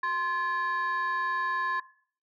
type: tone pair together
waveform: sine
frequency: 1046.5 / 1716.3 Hz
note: C6 / A6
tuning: 0 / -44 cents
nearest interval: major sixth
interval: 856 cents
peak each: -27 dBFS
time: 0.03-1.8 s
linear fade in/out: 5 ms
effects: noise-tail reverb RT60 0.5 s tail -18 dB re dry + tanh soft clip ceiling -23 dBFS